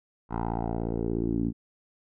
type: tone with low-pass filter sweep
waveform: 10% pulse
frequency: 57 Hz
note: A#1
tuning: 38 cents flat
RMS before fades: -29 dBFS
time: 0.29-1.53 s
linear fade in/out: 50 ms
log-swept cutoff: 1100 to 250 Hz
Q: 3.3
effects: none